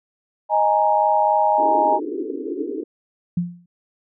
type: chord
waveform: sine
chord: D# suspended fourth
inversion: none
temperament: just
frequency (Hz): 622.3 / 829.7 / 933.4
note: D#5 / G#5 / A#5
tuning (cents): 0 / -2 / +2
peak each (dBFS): -20 / -17 / -20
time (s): 0.49-2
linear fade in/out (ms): 50
type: band-pass noise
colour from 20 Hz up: pink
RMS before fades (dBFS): -27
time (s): 1.58-2.84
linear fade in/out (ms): 10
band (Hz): 270 to 450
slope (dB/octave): 96
type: tone with exponential decay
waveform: sine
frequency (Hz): 174.61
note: F3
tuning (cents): 0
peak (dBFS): -15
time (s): 3.37-3.66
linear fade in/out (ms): 5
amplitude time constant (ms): 63
effects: none